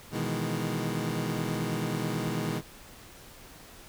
25% pulse chord, E major seventh, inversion second, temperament equal, 123.47 / 155.56 / 164.81 / 207.7 Hz, B2 / D#3 / E3 / G#3, 0 / 0 / 0 / 0 cents, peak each -31 dBFS, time 0.11-2.62 s, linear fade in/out 50 ms, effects pink hiss -50 dBFS RMS until 3.88 s

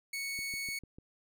sawtooth tone, 2217 Hz, C#7, in tune, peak -32 dBFS, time 0.13-0.79 s, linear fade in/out 5 ms
click train, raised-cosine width 3 ms, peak -37 dBFS, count 5, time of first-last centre 0.39-0.985 s, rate 6.72 Hz
effects none

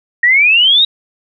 sine exponential sweep, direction up, 1864.7 to 3852 Hz, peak -6 dBFS, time 0.23-0.85 s, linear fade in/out 5 ms, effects none

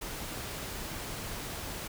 pink noise, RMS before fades -39 dBFS, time 0.01-1.88 s, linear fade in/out 10 ms, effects none

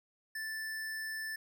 square tone, 1760 Hz, A6, in tune, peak -38 dBFS, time 0.35-1.36 s, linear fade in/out 5 ms, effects none

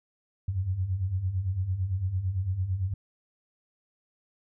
sine beating tone pair, 87.31 / 96.21 Hz, F2 / G2, 0 / -32 cents, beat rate 8.9 Hz, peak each -33 / -27 dBFS, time 0.48-2.94 s, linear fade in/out 5 ms, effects none

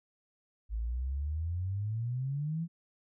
sine exponential sweep, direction up, 52.4 to 171.4 Hz, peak -31 dBFS, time 0.69-2.68 s, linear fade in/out 50 ms, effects none

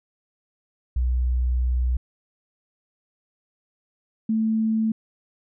sine tone pair in turn, 62 / 220.9 Hz, B1 / A3, +7 / +7 cents, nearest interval octave + minor seventh, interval 2200 cents, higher second, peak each -19 dBFS, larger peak neither, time 0.96-1.97 / 4.29-4.92 s, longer first, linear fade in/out 5 ms, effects none

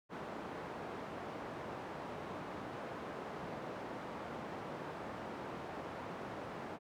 white band-pass noise, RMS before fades -45 dBFS, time 0.09-6.79 s, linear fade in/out 50 ms, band 110 to 880 Hz, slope 12 dB/octave, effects none

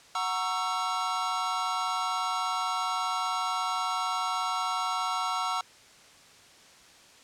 square chord, F# dominant seventh, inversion none, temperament equal with one note detuned, 740 / 932.3 / 1108.7 / 1333.8 Hz, F#5 / A#5 / C#6 / E6, 0 / 0 / 0 / +20 cents, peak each -35 / -35 / -35 / -32 dBFS, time 0.15-5.61 s, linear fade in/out 2 ms, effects white hiss -54 dBFS RMS until 7.23 s + low-pass 7000 Hz 12 dB/octave

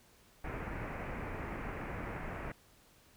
pink low-pass noise, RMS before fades -41 dBFS, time 0.44-2.52 s, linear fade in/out 5 ms, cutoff 2400 Hz, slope 48 dB/octave, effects pink hiss -64 dBFS RMS until 3.16 s

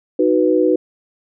sine chord, B major, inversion first, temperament equal, 311.1 / 370 / 493.9 Hz, D#4 / F#4 / B4, 0 / 0 / 0 cents, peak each -16 dBFS, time 0.19-0.76 s, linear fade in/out 5 ms, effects none

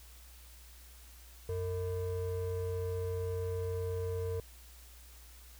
triangle ring-modulated tone, 273.5 Hz, C#4, 23 cents flat, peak -28 dBFS, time 1.49-4.4 s, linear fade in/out 2 ms, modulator 182 Hz, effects added 60 Hz sine -53 dBFS peak until 5.59 s + white hiss -58 dBFS RMS until 5.59 s

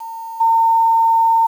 sine tone with level steps, 909 Hz, A#5, 44 cents flat, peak -26 / -10 dBFS, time 0-1.47 s, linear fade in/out 10 ms, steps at 0.4 s, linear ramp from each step 10 ms, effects 7-bit

